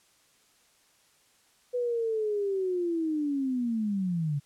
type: linear sweep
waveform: sine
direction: down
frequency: 497.3 to 138.59 Hz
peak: -26 dBFS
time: 1.73-4.4 s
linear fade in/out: 20 ms
effects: white hiss -64 dBFS RMS until 4.45 s + low-pass 10000 Hz 12 dB/octave